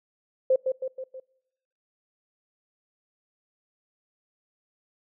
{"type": "tone with echo", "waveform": "sine", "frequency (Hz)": 521, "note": "C5", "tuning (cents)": -7, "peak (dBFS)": -17, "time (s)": [0.5, 0.56], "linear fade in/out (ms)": 5, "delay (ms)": 160, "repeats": 4, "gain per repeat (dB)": -5, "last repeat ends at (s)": 1.2, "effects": ["noise-tail reverb RT60 1.0 s tail -26 dB re dry"]}